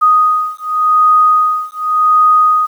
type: beating tone pair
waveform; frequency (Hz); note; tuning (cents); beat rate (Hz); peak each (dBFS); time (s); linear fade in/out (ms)
sine; 1244.5 / 1245.38; D#6 / D#6; 0 / +1; 0.88; -11; 0.01-2.67; 20
effects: 7-bit